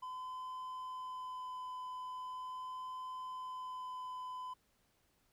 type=tone with vibrato; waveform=triangle; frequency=1015 Hz; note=B5; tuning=47 cents sharp; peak=-40 dBFS; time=0.02-4.54 s; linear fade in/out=10 ms; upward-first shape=sine; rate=0.41 Hz; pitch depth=9 cents each way; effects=pink hiss -75 dBFS RMS until 5.32 s